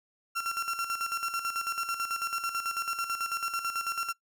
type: tone with tremolo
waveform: 35% pulse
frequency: 1365 Hz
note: F6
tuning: 40 cents flat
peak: -26 dBFS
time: 0.35-4.13 s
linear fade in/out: 20 ms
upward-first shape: square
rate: 9.1 Hz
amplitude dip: 60%
effects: noise-tail reverb RT60 0.1 s tail -19 dB re dry